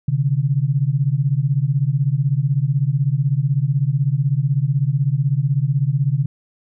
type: beating tone pair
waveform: sine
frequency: 130.81 / 146.81 Hz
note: C3 / D3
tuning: 0 / 0 cents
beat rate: 16 Hz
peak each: -18 dBFS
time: 0.08-6.26 s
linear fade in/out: 5 ms
effects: none